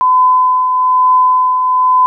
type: tone with tremolo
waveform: sine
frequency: 1013 Hz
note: B5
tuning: 44 cents sharp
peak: -5 dBFS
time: 0.01-2.06 s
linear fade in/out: 0 ms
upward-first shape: triangle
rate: 1.1 Hz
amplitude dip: 45%
effects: none